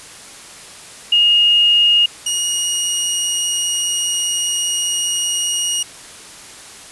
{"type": "tone pair in turn", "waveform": ["sine", "15% pulse"], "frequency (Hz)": [2854, 2879], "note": ["F7", "F#7"], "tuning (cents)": [37, -48], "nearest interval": "unison", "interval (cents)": 15, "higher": "second", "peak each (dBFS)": -9, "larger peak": "neither", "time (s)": [[1.12, 2.06], [2.26, 5.83]], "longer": "second", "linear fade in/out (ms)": 5, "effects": ["white hiss -37 dBFS RMS until 6.91 s", "resampled to 24000 Hz"]}